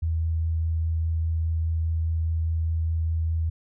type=tone with vibrato; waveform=sine; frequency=81.3 Hz; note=E2; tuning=23 cents flat; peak=-22 dBFS; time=0.02-3.5 s; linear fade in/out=10 ms; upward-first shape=triangle; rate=4.9 Hz; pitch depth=10 cents each way; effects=none